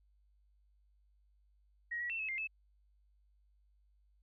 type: tone with pitch steps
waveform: sine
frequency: 1892 / 1927 / 2688 / 2587 / 2103 / 2611 Hz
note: A#6 / B6 / E7 / E7 / C7 / E7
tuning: +25 / -43 / +33 / -33 / +8 / -17 cents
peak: -36 dBFS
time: 1.91-2.474 s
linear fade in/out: 10 ms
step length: 94 ms
effects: added 50 Hz sine -67 dBFS peak until 4.22 s